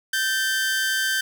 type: tone pair together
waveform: sawtooth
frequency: 1557.1 / 1771 Hz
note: G6 / A6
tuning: -12 / +11 cents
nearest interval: major second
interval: 223 cents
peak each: -18 / -26 dBFS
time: 0.13-1.21 s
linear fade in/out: 5 ms
effects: 8-bit